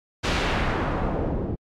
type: noise with low-pass filter sweep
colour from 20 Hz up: pink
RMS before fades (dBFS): -25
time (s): 0.23-1.56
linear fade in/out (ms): 20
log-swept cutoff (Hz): 4600 to 340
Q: 0.98
effects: AAC 64 kbps